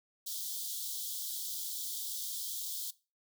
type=high-pass noise; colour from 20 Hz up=white; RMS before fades=-39 dBFS; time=0.26-2.91 s; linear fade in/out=10 ms; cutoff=3200 Hz; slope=96 dB/octave; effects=noise-tail reverb RT60 0.3 s tail -20 dB re dry